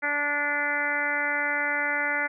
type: harmonic tone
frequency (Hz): 290.8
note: D4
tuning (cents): -17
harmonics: 1 / 2 / 3 / 4 / 5 / 6 / 7 / 8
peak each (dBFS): -39 / -35 / -34 / -39 / -29 / -31 / -28 / -39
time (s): 0.02-2.28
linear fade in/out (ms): 20
effects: none